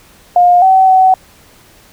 sine tone with pitch steps, 710 / 760 / 753 Hz, F5 / F#5 / F#5, +28 / +46 / +30 cents, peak -4 dBFS, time 0.36-1.14 s, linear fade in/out 2 ms, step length 260 ms, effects pink hiss -44 dBFS RMS until 1.92 s

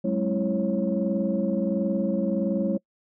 sine tone cluster, 190.5 / 211.9 / 269.5 / 331.9 / 547 Hz, G3 / G#3 / C#4 / E4 / C#5, -49 / +35 / -49 / +12 / -23 cents, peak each -27 / -26 / -32 / -30 / -28 dBFS, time 0.04-2.78 s, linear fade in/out 10 ms, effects noise-tail reverb RT60 0.1 s tail -26 dB re dry + tanh soft clip ceiling -13 dBFS

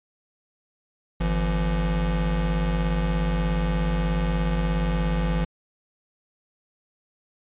square tone pair together, 50.7 / 168.9 Hz, G#1 / E3, -41 / +42 cents, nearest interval octave + major sixth, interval 2083 cents, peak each -24 / -26 dBFS, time 1.2-5.45 s, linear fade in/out 10 ms, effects resampled to 8000 Hz

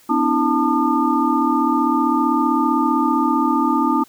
sine tone cluster, 247.7 / 288.1 / 323.5 / 889 / 1211 Hz, B3 / D4 / E4 / A5 / D#6, +5 / -33 / -32 / +18 / -47 cents, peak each -21 dBFS, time 0.09-4.04 s, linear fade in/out 10 ms, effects white hiss -51 dBFS RMS until 4.08 s

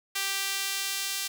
sawtooth tone with high-pass filter sweep, 392 Hz, G4, in tune, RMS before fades -31 dBFS, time 0.15-1.28 s, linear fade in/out 10 ms, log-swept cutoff 2200 to 3500 Hz, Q 0.75, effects none

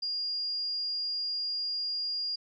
sine tone, 4829 Hz, D8, 47 cents sharp, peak -30 dBFS, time 0.02-2.36 s, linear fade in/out 10 ms, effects none

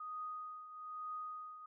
sine tone with tremolo, 1244.5 Hz, D#6, in tune, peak -40 dBFS, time 0-1.66 s, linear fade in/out 5 ms, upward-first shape triangle, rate 1.1 Hz, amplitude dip 70%, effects none

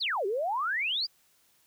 sine exponential two-way sweep, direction down then up, 4978 to 370.7 to 4978 Hz, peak -27 dBFS, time 0-1.07 s, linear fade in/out 20 ms, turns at 0.26 s, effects white hiss -66 dBFS RMS until 1.66 s

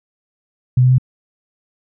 sine tone with pitch steps, 125.9 / 127.29 / 128.69 Hz, B2 / C3 / C3, +34 / -47 / -28 cents, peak -8 dBFS, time 0.77-0.983 s, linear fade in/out 5 ms, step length 71 ms, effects none

